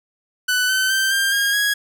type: tone with pitch steps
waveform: sawtooth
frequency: 1495 / 1526.4 / 1558.5 / 1591.2 / 1624.7 / 1658.8 Hz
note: F#6 / G6 / G6 / G6 / G#6 / G#6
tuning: +17 / -47 / -11 / +25 / -38 / -3 cents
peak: -13 dBFS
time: 0.48-1.74 s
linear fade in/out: 10 ms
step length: 210 ms
effects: none